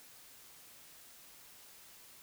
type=silence; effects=white hiss -57 dBFS RMS until 2.22 s